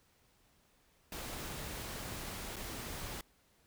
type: noise with dropouts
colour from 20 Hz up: pink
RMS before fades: -43 dBFS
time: 1.12-3.21 s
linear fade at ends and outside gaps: 2 ms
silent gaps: 2.559-2.565 s
effects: pink hiss -70 dBFS RMS until 3.66 s